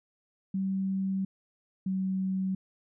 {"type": "tone pair in turn", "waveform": "sine", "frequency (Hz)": [192.1, 189.46], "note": ["G3", "F#3"], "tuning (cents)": [-35, 41], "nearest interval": "unison", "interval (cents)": 24, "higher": "first", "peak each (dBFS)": -27, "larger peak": "neither", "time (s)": [[0.54, 1.25], [1.86, 2.55]], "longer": "first", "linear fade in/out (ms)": 5, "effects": []}